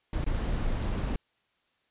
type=noise with dropouts; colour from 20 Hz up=brown; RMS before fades=-29 dBFS; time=0.13-1.16 s; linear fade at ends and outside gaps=2 ms; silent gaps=0.243-0.264 s; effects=white hiss -72 dBFS RMS until 1.9 s + resampled to 8000 Hz